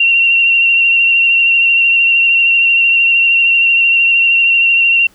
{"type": "tone with vibrato", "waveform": "sine", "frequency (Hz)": 2744, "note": "F7", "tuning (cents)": -31, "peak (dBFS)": -7, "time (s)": [0, 5.07], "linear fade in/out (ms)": 5, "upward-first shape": "sine", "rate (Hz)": 13, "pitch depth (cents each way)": 23, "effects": ["pink hiss -49 dBFS RMS until 5.14 s"]}